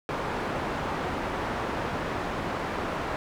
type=low-pass noise; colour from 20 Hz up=white; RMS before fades=-31 dBFS; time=0.09-3.16 s; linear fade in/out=0 ms; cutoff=1100 Hz; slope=12 dB/octave; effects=none